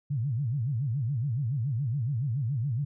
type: tone with vibrato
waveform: sine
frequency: 127.4 Hz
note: C3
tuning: 46 cents flat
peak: -26 dBFS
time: 0.1-2.85 s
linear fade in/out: 10 ms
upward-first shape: sine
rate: 7.1 Hz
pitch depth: 270 cents each way
effects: none